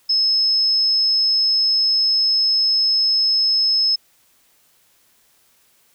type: tone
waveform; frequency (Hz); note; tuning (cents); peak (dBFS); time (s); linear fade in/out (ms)
sine; 5190; E8; -28; -14; 0.09-3.96; 10
effects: white hiss -58 dBFS RMS until 5.94 s